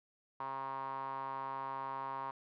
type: tone with band-pass filter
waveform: sawtooth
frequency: 134.9 Hz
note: C#3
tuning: 47 cents flat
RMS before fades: -41 dBFS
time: 0.4-2.31 s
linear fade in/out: 2 ms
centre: 1000 Hz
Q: 8.8
effects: resampled to 11025 Hz